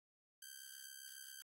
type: ring-modulated tone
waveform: 5% pulse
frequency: 1568 Hz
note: G6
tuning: in tune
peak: -38 dBFS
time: 0.42-1.42 s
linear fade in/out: 0 ms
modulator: 33.8 Hz
effects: AAC 48 kbps